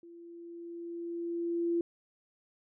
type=tone with level ramp; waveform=sine; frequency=340.6 Hz; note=F4; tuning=43 cents flat; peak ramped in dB=-49 to -26 dBFS; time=0.03-1.81 s; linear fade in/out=2 ms; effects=none